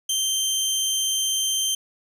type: tone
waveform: 20% pulse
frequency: 3136 Hz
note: G7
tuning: in tune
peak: -16 dBFS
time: 0.09-1.75 s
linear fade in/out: 5 ms
effects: none